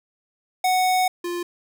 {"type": "tone pair in turn", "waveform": "square", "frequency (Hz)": [740, 349.2], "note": ["F#5", "F4"], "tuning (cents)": [0, 0], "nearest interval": "octave + minor second", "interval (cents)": 1300, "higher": "first", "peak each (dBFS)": [-18, -26], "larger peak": "first", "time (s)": [[0.64, 1.08], [1.24, 1.43]], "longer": "first", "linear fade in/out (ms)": 5, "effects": []}